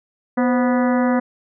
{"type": "harmonic tone with a mistuned harmonic", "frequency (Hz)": 245.8, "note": "B3", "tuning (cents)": -8, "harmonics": [1, 2, 3, 4, 5, 6, 7, 8], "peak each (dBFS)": [-16, -22, -26, -28, -30, -32, -33, -34], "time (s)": [0.37, 1.2], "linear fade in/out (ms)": 10, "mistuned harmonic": 2, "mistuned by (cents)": 89, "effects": []}